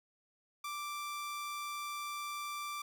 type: tone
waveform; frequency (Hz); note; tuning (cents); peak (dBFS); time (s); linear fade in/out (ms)
sawtooth; 1174.7; D6; 0; -35; 0.64-2.82; 5
effects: none